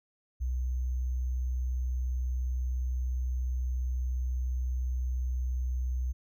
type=tone with sample-and-hold; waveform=sine; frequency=62.9 Hz; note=B1; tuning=32 cents sharp; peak=-28 dBFS; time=0.4-6.13 s; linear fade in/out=20 ms; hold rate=6300 Hz; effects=none